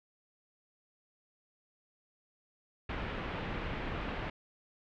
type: low-pass noise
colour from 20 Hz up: pink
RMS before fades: -38 dBFS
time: 2.89-4.3 s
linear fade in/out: 5 ms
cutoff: 2900 Hz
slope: 24 dB/octave
effects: none